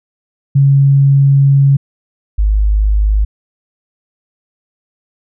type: tone pair in turn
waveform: sine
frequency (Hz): 138.59 / 51.72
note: C#3 / G#1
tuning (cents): 0 / -6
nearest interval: octave + perfect fourth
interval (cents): 1706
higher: first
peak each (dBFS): -5 / -8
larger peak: first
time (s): 0.55-1.77 / 2.38-3.25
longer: first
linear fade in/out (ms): 10
effects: none